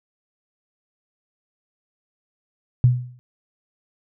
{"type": "tone with exponential decay", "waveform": "sine", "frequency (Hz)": 123.9, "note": "B2", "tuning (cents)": 6, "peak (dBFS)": -8, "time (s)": [2.84, 3.19], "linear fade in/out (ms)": 0, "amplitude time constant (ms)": 75, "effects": []}